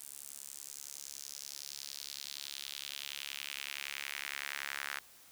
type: tone with high-pass filter sweep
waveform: sawtooth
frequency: 70.7 Hz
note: C#2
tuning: 35 cents sharp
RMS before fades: -44 dBFS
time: 0-4.99 s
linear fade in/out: 5 ms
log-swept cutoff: 9200 to 1600 Hz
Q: 2.1
effects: white hiss -59 dBFS RMS until 5.31 s